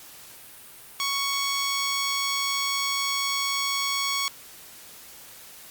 10% pulse tone, 1112 Hz, C#6, 5 cents sharp, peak -16 dBFS, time 1-4.28 s, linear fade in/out 0 ms, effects white hiss -46 dBFS RMS until 5.7 s + Opus 48 kbps

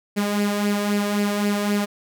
sawtooth tone with flanger, 205.2 Hz, G#3, 21 cents flat, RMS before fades -22 dBFS, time 0.16-1.86 s, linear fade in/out 20 ms, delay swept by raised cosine 0.4 to 1.8 ms, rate 3.8 Hz, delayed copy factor +0.55, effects none

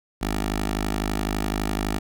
10% pulse tone with notch filter, 51.91 Hz, G#1, in tune, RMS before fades -26 dBFS, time 0.21-1.99 s, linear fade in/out 10 ms, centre 120 Hz, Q 0.98, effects none

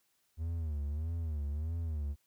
triangle tone with vibrato, 77.6 Hz, D#2, 4 cents flat, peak -31 dBFS, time 0.37-2.16 s, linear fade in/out 50 ms, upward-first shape sine, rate 1.6 Hz, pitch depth 140 cents each way, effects white hiss -75 dBFS RMS until 2.26 s

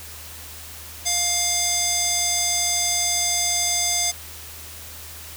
square tone with band-pass filter, 703 Hz, F5, 11 cents sharp, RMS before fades -22 dBFS, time 1.05-4.12 s, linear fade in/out 20 ms, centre 6800 Hz, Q 2.2, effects added 79 Hz sine -43 dBFS peak until 5.36 s + white hiss -39 dBFS RMS until 5.36 s

